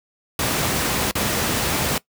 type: noise with dropouts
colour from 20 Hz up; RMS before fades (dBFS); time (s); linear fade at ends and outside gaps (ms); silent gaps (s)
pink; -21; 0.39-1.98; 2; 1.112-1.153
effects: noise-tail reverb RT60 0.1 s tail -20 dB re dry + high-pass 80 Hz 12 dB/octave